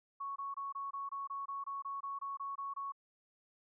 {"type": "tone bursts", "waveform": "sine", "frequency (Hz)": 1108.7, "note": "C#6", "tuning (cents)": 0, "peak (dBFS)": -38, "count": 15, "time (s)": [0.2, 2.922], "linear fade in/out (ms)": 10, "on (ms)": 160, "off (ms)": 23, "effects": []}